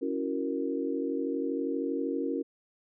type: chord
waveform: sine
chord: F# dominant seventh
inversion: second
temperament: equal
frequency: 277.2 / 329.6 / 370 / 466.2 Hz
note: C#4 / E4 / F#4 / A#4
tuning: 0 / 0 / 0 / 0 cents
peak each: -32 / -35 / -36 / -34 dBFS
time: 0.01-2.43 s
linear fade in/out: 20 ms
effects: none